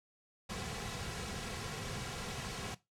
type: noise with comb filter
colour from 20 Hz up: pink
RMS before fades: -41 dBFS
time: 0.49-2.75 s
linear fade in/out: 10 ms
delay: 3.3 ms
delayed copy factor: -0.55
effects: noise-tail reverb RT60 0.2 s tail -17 dB re dry + low-pass 8000 Hz 12 dB/octave